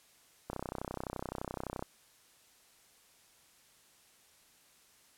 click train, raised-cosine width 1 ms, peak -23 dBFS, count 43, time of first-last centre 0.5-1.825 s, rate 31.7 Hz, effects white hiss -64 dBFS RMS until 5.17 s + low-pass 12000 Hz 12 dB/octave

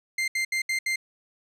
40% pulse tone bursts, 2093 Hz, C7, in tune, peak -23 dBFS, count 5, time 0.18-0.959 s, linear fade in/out 5 ms, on 99 ms, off 71 ms, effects low-pass 10000 Hz 12 dB/octave

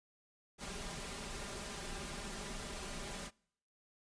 pink noise with comb filter, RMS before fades -44 dBFS, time 0.58-3.31 s, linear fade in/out 50 ms, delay 5 ms, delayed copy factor +0.65, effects noise-tail reverb RT60 0.7 s tail -26 dB re dry + resampled to 22050 Hz

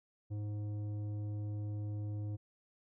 sine tone with tanh clipping, 104.4 Hz, G#2, 10 cents sharp, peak -38 dBFS, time 0.3-2.37 s, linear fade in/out 20 ms, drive 10 dB, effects none

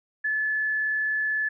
sine tone with frequency modulation, 1728 Hz, A6, 32 cents flat, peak -23 dBFS, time 0.24-1.49 s, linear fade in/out 10 ms, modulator 41.4 Hz, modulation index 0.28, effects none

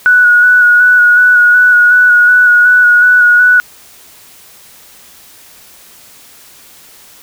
sine tone with vibrato, 1466 Hz, F#6, 16 cents flat, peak -3 dBFS, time 0.06-3.6 s, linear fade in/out 0 ms, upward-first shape square, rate 2.7 Hz, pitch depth 17 cents each way, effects white hiss -39 dBFS RMS until 7.22 s

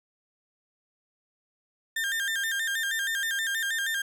35% pulse tone with vibrato, 1700 Hz, G#6, 40 cents sharp, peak -25 dBFS, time 1.96-4.02 s, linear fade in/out 5 ms, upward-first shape square, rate 6.3 Hz, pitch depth 100 cents each way, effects none

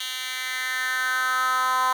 10% pulse tone with high-pass filter sweep, 256.6 Hz, C4, 34 cents flat, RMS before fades -25 dBFS, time 0-1.93 s, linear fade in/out 5 ms, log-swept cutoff 2800 to 1000 Hz, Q 4, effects none

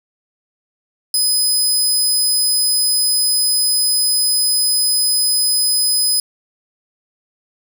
20% pulse tone, 5020 Hz, D#8, 15 cents sharp, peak -8 dBFS, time 1.14-6.2 s, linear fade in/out 2 ms, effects none

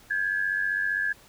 sine tone pair together, 1603.6 / 1699 Hz, G6 / G#6, +39 / +39 cents, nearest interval minor second, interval 100 cents, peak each -28 / -26 dBFS, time 0.1-1.13 s, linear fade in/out 10 ms, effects pink hiss -54 dBFS RMS until 1.28 s

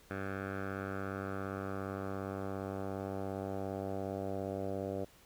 10% pulse tone with low-pass filter sweep, 97.3 Hz, G2, 12 cents flat, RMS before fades -39 dBFS, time 0.1-5.05 s, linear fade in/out 10 ms, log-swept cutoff 1700 to 600 Hz, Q 2.5, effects pink hiss -62 dBFS RMS until 5.25 s

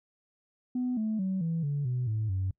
sine tone with pitch steps, 250 / 217.6 / 189.46 / 164.94 / 143.59 / 125 / 108.82 / 94.73 Hz, B3 / A3 / F#3 / E3 / D3 / B2 / A2 / F#2, +21 / -19 / +41 / +1 / -39 / +21 / -19 / +41 cents, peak -26 dBFS, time 0.75-2.51 s, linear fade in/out 5 ms, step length 220 ms, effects noise-tail reverb RT60 0.1 s tail -26 dB re dry + tanh soft clip ceiling -24 dBFS

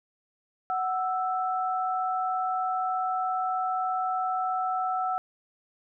sine tone pair together, 744.2 / 1321 Hz, F#5 / E6, +10 / +3 cents, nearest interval minor seventh, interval 993 cents, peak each -27 / -30 dBFS, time 0.7-5.18 s, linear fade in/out 0 ms, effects none

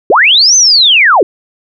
sine linear two-way sweep, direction up then down, 311.1 to 6272 to 311.1 Hz, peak -3 dBFS, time 0.1-1.23 s, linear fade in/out 2 ms, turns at 0.56 s, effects none

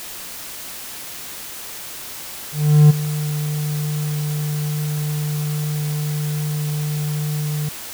triangle tone with ADSR envelope, 149.8 Hz, D3, 35 cents sharp, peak -3 dBFS, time 2.52-7.69 s, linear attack 380 ms, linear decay 16 ms, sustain -15 dB, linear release 4 ms, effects white hiss -33 dBFS RMS until 7.93 s

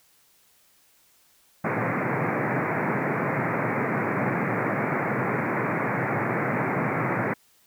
pink band-pass noise, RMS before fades -26 dBFS, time 1.64-7.34 s, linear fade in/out 10 ms, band 110 to 2300 Hz, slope 96 dB/octave, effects white hiss -61 dBFS RMS until 7.66 s

